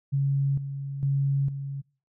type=tone with tremolo; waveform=sine; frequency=138.59 Hz; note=C#3; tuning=in tune; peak=-21 dBFS; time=0.12-1.82 s; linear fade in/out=20 ms; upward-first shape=square; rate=1.1 Hz; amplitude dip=65%; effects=noise-tail reverb RT60 0.4 s tail -25 dB re dry